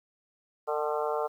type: harmonic tone with a mistuned harmonic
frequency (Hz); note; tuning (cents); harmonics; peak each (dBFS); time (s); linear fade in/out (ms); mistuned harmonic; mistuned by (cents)
150.7; D3; +45; 3 / 4 / 5 / 6 / 7 / 8 / 9; -31 / -33 / -35 / -37 / -38 / -39 / -40; 0.67-1.28; 20; 6; -51
effects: 10-bit